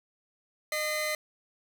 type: tone pair together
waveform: sawtooth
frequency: 612 / 2049 Hz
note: D#5 / C7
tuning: -29 / -37 cents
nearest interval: octave + major sixth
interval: 2092 cents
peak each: -28 dBFS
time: 0.72-1.15 s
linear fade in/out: 2 ms
effects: none